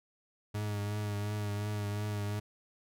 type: tone with vibrato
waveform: 40% pulse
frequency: 103.83 Hz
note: G#2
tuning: in tune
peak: -32 dBFS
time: 0.54-2.4 s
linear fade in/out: 10 ms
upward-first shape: triangle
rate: 2.8 Hz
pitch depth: 33 cents each way
effects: none